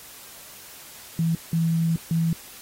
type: tone bursts at uneven times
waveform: sine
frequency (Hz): 164.81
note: E3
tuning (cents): 0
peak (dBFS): -19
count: 3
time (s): 1.19-1.35 / 1.53-1.96 / 2.11-2.33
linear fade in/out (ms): 2
effects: white hiss -44 dBFS RMS until 2.61 s + AAC 48 kbps